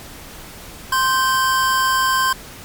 square tone pair together, 1046.5 / 1560.2 Hz, C6 / G6, 0 / -9 cents, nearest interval perfect fifth, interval 691 cents, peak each -17 / -20 dBFS, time 0.92-2.33 s, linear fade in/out 5 ms, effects pink hiss -37 dBFS RMS until 2.64 s + MP3 96 kbps

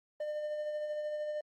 triangle tone with tremolo, 602 Hz, D5, 43 cents sharp, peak -31 dBFS, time 0.2-1.41 s, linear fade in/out 5 ms, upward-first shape sine, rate 13 Hz, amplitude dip 30%, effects Opus 24 kbps

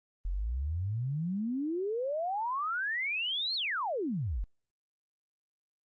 sine exponential two-way sweep, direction up then down, 41.2 to 4400 to 41.2 Hz, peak -30 dBFS, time 0.25-4.44 s, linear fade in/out 0 ms, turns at 3.55 s, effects Opus 24 kbps

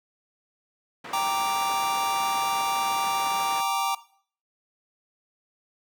white band-pass noise, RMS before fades -40 dBFS, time 1.04-3.61 s, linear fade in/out 5 ms, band 160 to 1700 Hz, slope 12 dB/octave
square chord, G minor, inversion none, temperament equal, 784 / 932.3 / 1174.7 Hz, G5 / Bb5 / D6, 0 / 0 / 0 cents, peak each -29 dBFS, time 1.13-3.95 s, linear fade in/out 5 ms
effects noise-tail reverb RT60 0.5 s tail -17 dB re dry

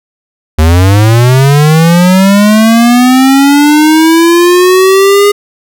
square linear sweep, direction up, 75.6 to 411.7 Hz, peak -3 dBFS, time 0.58-5.32 s, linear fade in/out 10 ms, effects none

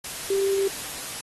sine tone in noise, 392 Hz, G4, in tune, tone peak -20 dBFS, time 0.3-0.68 s, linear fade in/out 5 ms, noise white, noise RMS -34 dBFS, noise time 0.04-1.21 s, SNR +11 dB, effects AAC 32 kbps

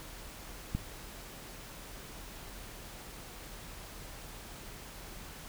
click, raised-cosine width 5 ms, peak -19 dBFS, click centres 0.75 s, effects added 41 Hz sine -52 dBFS peak until 5.48 s + pink hiss -48 dBFS RMS until 5.48 s

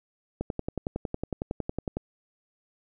click train, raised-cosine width 2 ms, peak -16 dBFS, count 18, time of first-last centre 0.41-1.97 s, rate 10.9 Hz, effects none

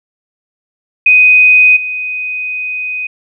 sine tone with level steps, 2500 Hz, D#7, 8 cents sharp, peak -3 / -16 dBFS, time 1.06-3.07 s, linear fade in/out 5 ms, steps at 1.76 s, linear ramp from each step 10 ms, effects none

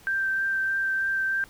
sine tone with vibrato, 1568 Hz, G6, in tune, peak -23 dBFS, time 0.07-1.44 s, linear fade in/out 0 ms, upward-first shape triangle, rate 3.2 Hz, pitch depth 13 cents each way, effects pink hiss -53 dBFS RMS until 1.49 s

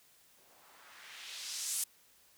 violet noise with low-pass filter sweep, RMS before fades -43 dBFS, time 0.37-1.84 s, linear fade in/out 5 ms, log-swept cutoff 450 to 10000 Hz, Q 1.3, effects white hiss -65 dBFS RMS until 2.37 s

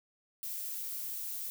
violet noise, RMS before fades -39 dBFS, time 0.43-1.5 s, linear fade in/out 0 ms, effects none

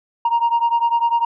sine beating tone pair, 932.3 / 942.3 Hz, A#5 / A#5, 0 / +18 cents, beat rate 10 Hz, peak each -15 / -17 dBFS, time 0.25-1.25 s, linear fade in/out 5 ms, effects tanh soft clip ceiling -11 dBFS

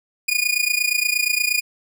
sawtooth tone with amplitude modulation, 2447 Hz, D#7, 29 cents flat, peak -11 dBFS, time 0.28-1.61 s, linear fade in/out 10 ms, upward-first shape sine, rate 28.5 Hz, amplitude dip 85%, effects none

